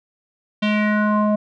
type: tone with low-pass filter sweep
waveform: square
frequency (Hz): 210.7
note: G#3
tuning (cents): +25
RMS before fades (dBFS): -18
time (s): 0.62-1.36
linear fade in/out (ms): 10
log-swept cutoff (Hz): 3200 to 750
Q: 3.7
effects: none